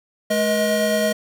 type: tone cluster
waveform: square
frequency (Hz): 213.1 / 480.4 / 630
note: G#3 / B4 / D#5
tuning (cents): +45 / -48 / +21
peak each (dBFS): -24 / -26 / -20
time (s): 0.3-1.13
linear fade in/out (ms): 10
effects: none